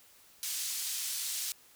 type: band-pass noise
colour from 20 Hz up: pink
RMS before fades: -36 dBFS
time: 0.43-1.52 s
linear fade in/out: 0 ms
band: 4800 to 14000 Hz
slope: 12 dB/octave
effects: white hiss -60 dBFS RMS until 1.75 s

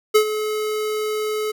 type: tone with ADSR envelope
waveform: square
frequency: 428.3 Hz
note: A4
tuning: 47 cents flat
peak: -10 dBFS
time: 0.14-1.52 s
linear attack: 16 ms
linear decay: 84 ms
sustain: -12 dB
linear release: 13 ms
effects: none

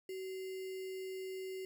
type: tone with sample-and-hold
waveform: sine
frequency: 377.8 Hz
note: F#4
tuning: 36 cents sharp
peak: -40 dBFS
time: 0.09-1.65 s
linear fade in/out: 2 ms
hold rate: 2450 Hz
effects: none

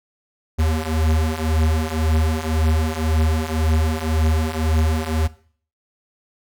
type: beating tone pair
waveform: square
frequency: 77.78 / 79.68 Hz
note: D#2 / D#2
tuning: 0 / +42 cents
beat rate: 1.9 Hz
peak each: -22 / -20 dBFS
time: 0.58-5.28 s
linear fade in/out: 20 ms
effects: noise-tail reverb RT60 0.5 s tail -18 dB re dry

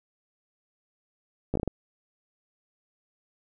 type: slowing click train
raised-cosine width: 2 ms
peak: -14 dBFS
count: 6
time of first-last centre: 1.54-1.677 s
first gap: 14 ms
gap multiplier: 1.34
effects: none

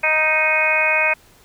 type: harmonic tone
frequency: 311.7 Hz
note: D#4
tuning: 3 cents sharp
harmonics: 2 / 3 / 4 / 5 / 6 / 7 / 8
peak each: -23 / -25 / -29 / -24 / -29 / -20 / -18 dBFS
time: 0.03-1.14 s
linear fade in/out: 10 ms
effects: pink hiss -51 dBFS RMS until 1.44 s

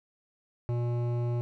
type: tone with hard clipping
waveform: sine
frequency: 120 Hz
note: B2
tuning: 49 cents flat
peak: -29 dBFS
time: 0.69-1.41 s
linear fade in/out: 0 ms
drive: 13 dB
effects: none

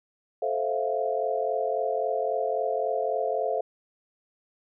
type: chord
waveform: sine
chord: F major seventh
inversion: first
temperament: just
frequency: 436.5 / 523.8 / 654.8 / 698.5 Hz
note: A4 / C5 / E5 / F5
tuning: -14 / +2 / -12 / 0 cents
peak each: -30 dBFS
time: 0.42-3.61 s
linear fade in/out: 5 ms
effects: none

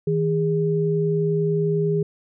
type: tone pair together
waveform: sine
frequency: 160 / 408.9 Hz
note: D#3 / G#4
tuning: +49 / -27 cents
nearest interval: octave + major third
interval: 1624 cents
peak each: -21 dBFS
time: 0.07-2.03 s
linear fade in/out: 5 ms
effects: none

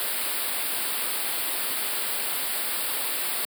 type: band-stop noise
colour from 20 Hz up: white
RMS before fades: -28 dBFS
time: 0-3.45 s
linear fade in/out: 0 ms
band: 4900 to 8000 Hz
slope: 96 dB/octave
effects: high-pass 300 Hz 12 dB/octave

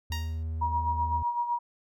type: tone with vibrato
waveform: triangle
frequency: 80 Hz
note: D#2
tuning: 49 cents sharp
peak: -28 dBFS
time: 0.1-1.23 s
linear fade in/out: 5 ms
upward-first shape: triangle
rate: 17 Hz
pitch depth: 11 cents each way
type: tone with exponential decay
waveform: 10% pulse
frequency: 935 Hz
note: A#5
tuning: 5 cents sharp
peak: -23 dBFS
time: 0.12-0.43 s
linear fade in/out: 2 ms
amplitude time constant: 67 ms
type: tone with tremolo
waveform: sine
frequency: 955 Hz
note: A#5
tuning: 42 cents sharp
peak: -24 dBFS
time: 0.61-1.59 s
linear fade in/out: 10 ms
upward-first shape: sine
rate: 7.9 Hz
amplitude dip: 60%
effects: none

